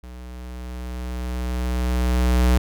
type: tone with level ramp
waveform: square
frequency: 61.74 Hz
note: B1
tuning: in tune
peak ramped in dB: -37 to -14 dBFS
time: 0.03-2.58 s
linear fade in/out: 5 ms
effects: none